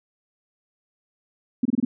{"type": "tone bursts", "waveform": "sine", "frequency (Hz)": 246.9, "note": "B3", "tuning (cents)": 0, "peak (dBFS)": -16, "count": 5, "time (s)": [1.63, 1.85], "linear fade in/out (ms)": 5, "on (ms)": 24, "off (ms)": 25, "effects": []}